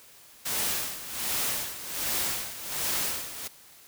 white noise with tremolo, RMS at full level -28 dBFS, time 0.45-3.48 s, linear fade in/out 10 ms, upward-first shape sine, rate 1.3 Hz, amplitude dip 75%, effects white hiss -53 dBFS RMS until 3.87 s

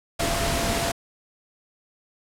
sine tone in noise, 680 Hz, F5, 46 cents flat, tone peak -29 dBFS, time 0.19-0.92 s, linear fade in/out 10 ms, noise pink, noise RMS -25 dBFS, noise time 0.19-0.92 s, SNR -7 dB, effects low-pass 11000 Hz 12 dB/octave

